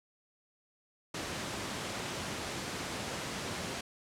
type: high-pass noise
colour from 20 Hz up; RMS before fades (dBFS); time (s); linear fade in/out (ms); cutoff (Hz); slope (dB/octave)
pink; -38; 1.14-3.81; 5; 110; 12
effects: low-pass 8000 Hz 12 dB/octave